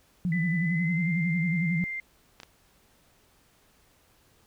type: tone with vibrato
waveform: sine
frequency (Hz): 170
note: F3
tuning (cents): -46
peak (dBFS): -24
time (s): 0.25-1.84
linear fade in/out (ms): 0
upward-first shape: sine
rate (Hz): 11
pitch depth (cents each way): 120
type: tone with pitch glide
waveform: sine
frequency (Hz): 1999 to 2095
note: B6 to C7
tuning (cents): +20 to +2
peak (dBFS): -31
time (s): 0.32-2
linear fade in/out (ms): 2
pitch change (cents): +82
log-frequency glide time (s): 0.62-1.08
type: clicks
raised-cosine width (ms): 0.2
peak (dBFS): -25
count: 2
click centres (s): 2.401 / 2.433
effects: pink hiss -63 dBFS RMS until 4.46 s